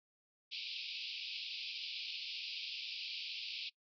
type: band-pass noise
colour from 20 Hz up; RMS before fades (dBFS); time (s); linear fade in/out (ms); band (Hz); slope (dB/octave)
pink; -44; 0.51-3.7; 20; 2400 to 5100; 96
effects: noise-tail reverb RT60 0.1 s tail -23 dB re dry